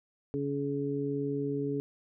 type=harmonic tone; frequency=141.2 Hz; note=C#3; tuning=32 cents sharp; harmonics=1 / 2 / 3; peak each=-36 / -33 / -33 dBFS; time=0.34-1.8 s; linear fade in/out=0 ms; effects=none